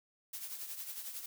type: noise with tremolo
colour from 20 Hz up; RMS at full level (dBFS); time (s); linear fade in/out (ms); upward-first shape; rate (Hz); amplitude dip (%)
blue; -41; 0.33-1.26; 5; triangle; 11; 65
effects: none